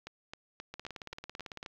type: two click trains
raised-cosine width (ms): 0.2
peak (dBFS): -24 / -24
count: 7 / 17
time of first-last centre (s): 0.07-1.662 / 0.74-1.629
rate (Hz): 3.77 / 18
effects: low-pass 5000 Hz 12 dB/octave + 10-bit